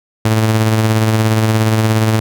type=tone with tremolo; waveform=sawtooth; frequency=110 Hz; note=A2; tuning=in tune; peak=-5 dBFS; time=0.25-2.2 s; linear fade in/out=5 ms; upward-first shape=sine; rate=17 Hz; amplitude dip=35%; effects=none

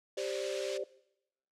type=band-pass noise; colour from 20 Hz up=pink; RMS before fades=-45 dBFS; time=0.17-0.78 s; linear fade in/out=10 ms; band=2200 to 6200 Hz; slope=12 dB/octave
type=chord; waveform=sine; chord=G suspended fourth; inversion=none; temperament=equal; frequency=392 / 523.3 / 587.3 Hz; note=G4 / C5 / D5; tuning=0 / 0 / 0 cents; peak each=-38 dBFS; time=0.17-0.84 s; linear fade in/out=5 ms
effects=noise-tail reverb RT60 0.8 s tail -20 dB re dry + low-pass 10000 Hz 12 dB/octave

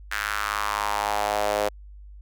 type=tone with high-pass filter sweep; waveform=sawtooth; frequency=103.83 Hz; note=G#2; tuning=in tune; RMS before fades=-26 dBFS; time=0.11-1.69 s; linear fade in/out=10 ms; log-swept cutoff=1600 to 540 Hz; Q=3.3; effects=added 50 Hz sine -41 dBFS peak until 2.21 s

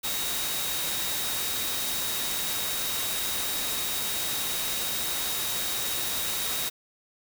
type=tone in noise; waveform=sine; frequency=3778 Hz; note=A#7; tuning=22 cents sharp; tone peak=-35 dBFS; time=0.03-6.7 s; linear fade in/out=20 ms; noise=white; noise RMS=-30 dBFS; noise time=0.03-6.7 s; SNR=-8 dB; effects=none

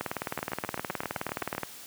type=two click trains; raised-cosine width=0.5 ms; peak=-18 / -15 dBFS; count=10 / 32; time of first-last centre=0.39-1.55 / 0.01-1.633 s; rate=7.76 / 19.1 Hz; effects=white hiss -46 dBFS RMS until 1.86 s + high-pass 100 Hz 12 dB/octave

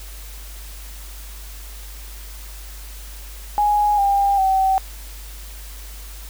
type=tone with pitch steps; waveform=sine; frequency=830.6 / 798.1 / 767 Hz; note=G#5 / G5 / G5; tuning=0 / +31 / -38 cents; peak=-14 dBFS; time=3.58-4.78 s; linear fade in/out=0 ms; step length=400 ms; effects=added 50 Hz sine -34 dBFS peak until 6.29 s + white hiss -41 dBFS RMS until 6.29 s

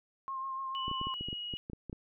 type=tone with vibrato; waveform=sine; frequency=1066 Hz; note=C6; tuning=32 cents sharp; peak=-35 dBFS; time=0.28-1.14 s; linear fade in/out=0 ms; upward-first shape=triangle; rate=6.8 Hz; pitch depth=28 cents each way
type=tone with pitch glide; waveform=sine; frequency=2960 to 2899 Hz; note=F#7 to F#7; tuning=0 to -36 cents; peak=-37 dBFS; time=0.75-1.57 s; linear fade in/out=0 ms; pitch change=-36 cents; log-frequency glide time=0.96-1.28 s
type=clicks; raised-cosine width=3 ms; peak=-28 dBFS; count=12; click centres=0.881 / 0.914 / 1.014 / 1.07 / 1.21 / 1.286 / 1.329 / 1.538 / 1.699 / 1.733 / 1.897 / 1.929 s
effects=none

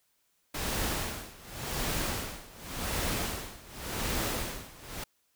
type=noise with tremolo; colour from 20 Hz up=pink; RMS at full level=-31 dBFS; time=0.54-5.04 s; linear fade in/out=5 ms; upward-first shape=sine; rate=0.89 Hz; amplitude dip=90%; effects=white hiss -73 dBFS RMS until 5.35 s

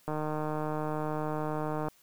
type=click train; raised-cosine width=1 ms; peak=-20 dBFS; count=277; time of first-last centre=0.08-1.884 s; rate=153 Hz; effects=white hiss -63 dBFS RMS until 2.02 s

